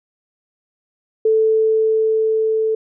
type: tone with level ramp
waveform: sine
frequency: 440 Hz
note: A4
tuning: in tune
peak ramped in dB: -11 to -15 dBFS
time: 1.25-2.75 s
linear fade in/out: 5 ms
effects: none